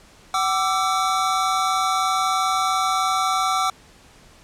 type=tone cluster; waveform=square; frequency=757 / 1171 / 1334 Hz; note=F#5 / D6 / E6; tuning=+39 / -5 / +20 cents; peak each=-24 dBFS; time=0.34-3.7 s; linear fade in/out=2 ms; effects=pink hiss -50 dBFS RMS until 4.43 s + low-pass 9000 Hz 12 dB/octave